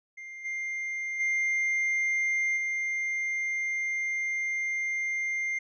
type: tone with level steps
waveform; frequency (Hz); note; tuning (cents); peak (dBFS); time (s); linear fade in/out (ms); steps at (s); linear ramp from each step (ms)
triangle; 2100; C7; +6; -38 / -29 / -23 / -26; 0.17-5.59; 10; 0.44 / 1.19 / 2.56; 20
effects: resampled to 16000 Hz